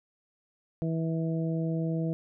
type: harmonic tone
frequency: 162.8 Hz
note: E3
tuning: 21 cents flat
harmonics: 1 / 2 / 3 / 4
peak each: -28 / -34 / -38 / -40 dBFS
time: 0.82-2.13 s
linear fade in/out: 0 ms
effects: none